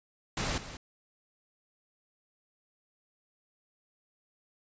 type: noise with echo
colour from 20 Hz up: pink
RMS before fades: -32 dBFS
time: 0.37-0.58 s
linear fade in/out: 2 ms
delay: 190 ms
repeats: 1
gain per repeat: -12 dB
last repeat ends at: 0.77 s
effects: resampled to 16000 Hz